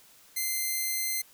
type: tone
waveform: 5% pulse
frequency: 2077 Hz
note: C7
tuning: 13 cents flat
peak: -18 dBFS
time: 0.36-1.22 s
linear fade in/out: 10 ms
effects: white hiss -57 dBFS RMS until 1.33 s